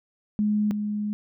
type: tone pair in turn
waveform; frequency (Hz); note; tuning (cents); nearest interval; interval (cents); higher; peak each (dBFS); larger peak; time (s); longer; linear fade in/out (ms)
sine; 210 / 209; G#3 / G#3; +19 / +11; unison; 8; first; -20 / -25; first; 0.39-0.71 / 0.71-1.13; second; 0
effects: none